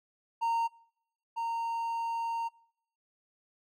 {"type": "tone pair in turn", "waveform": "triangle", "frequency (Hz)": [922, 922], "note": ["A#5", "A#5"], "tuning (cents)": [-19, -19], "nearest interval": "unison", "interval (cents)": 0, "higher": "neither", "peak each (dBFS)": [-25, -29], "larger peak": "first", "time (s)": [[0.41, 0.68], [1.36, 2.49]], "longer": "second", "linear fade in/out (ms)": 20, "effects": ["noise-tail reverb RT60 0.7 s tail -24 dB re dry"]}